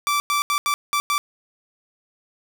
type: tone bursts at uneven times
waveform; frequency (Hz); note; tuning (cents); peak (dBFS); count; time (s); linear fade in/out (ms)
sawtooth; 1165; D6; -14; -15; 6; 0.07-0.2 / 0.3-0.42 / 0.5-0.58 / 0.66-0.74 / 0.93-1 / 1.1-1.18; 0
effects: none